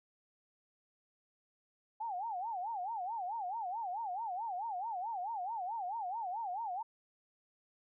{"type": "tone with vibrato", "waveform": "sine", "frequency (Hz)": 814, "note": "G#5", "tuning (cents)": -35, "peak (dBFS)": -36, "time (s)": [2, 6.83], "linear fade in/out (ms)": 10, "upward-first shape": "sine", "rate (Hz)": 4.6, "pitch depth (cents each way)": 240, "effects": []}